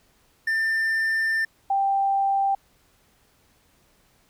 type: tone pair in turn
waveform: triangle / sine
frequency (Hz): 1791 / 786.6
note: A6 / G5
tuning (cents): +30 / +6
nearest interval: octave + major second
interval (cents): 1424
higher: first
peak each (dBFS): -19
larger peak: neither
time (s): 0.47-1.45 / 1.7-2.55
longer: first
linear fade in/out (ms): 5
effects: pink hiss -62 dBFS RMS until 4.29 s